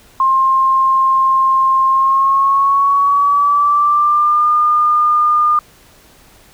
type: tone with pitch glide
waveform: sine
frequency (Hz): 1061 to 1211.7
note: C6 to D#6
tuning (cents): +24 to -46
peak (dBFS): -9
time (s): 0.2-5.59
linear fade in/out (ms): 2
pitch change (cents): +230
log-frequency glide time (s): 1.86-4.5
effects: pink hiss -46 dBFS RMS until 6.53 s